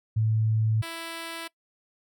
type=tone pair in turn; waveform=sine / 5% pulse; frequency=110 / 331.2 Hz; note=A2 / E4; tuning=0 / +8 cents; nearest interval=octave + perfect fifth; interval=1908 cents; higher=second; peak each=-21 / -23 dBFS; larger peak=first; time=0.16-0.82 / 0.82-1.48 s; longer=neither; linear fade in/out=10 ms; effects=noise-tail reverb RT60 0.1 s tail -22 dB re dry